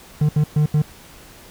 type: tone bursts at uneven times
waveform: triangle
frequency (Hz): 150.5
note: D3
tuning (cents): +43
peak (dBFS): -11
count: 4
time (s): 0.21-0.29 / 0.36-0.44 / 0.56-0.66 / 0.74-0.82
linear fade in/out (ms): 5
effects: pink hiss -44 dBFS RMS until 1.5 s